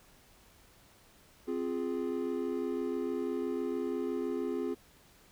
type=chord; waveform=triangle; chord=F minor; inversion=second; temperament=equal; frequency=261.6 / 349.2 / 415.3 Hz; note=C4 / F4 / Ab4; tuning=0 / 0 / 0 cents; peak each=-34 dBFS; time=1.47-4.75 s; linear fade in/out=20 ms; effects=pink hiss -61 dBFS RMS until 5.31 s